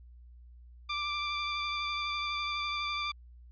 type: tone with vibrato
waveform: 15% pulse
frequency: 1178 Hz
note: D6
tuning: 5 cents sharp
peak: -25 dBFS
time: 0.89-3.12 s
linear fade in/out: 10 ms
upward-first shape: sine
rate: 12 Hz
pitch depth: 16 cents each way
effects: added 60 Hz sine -50 dBFS peak until 3.51 s + resampled to 11025 Hz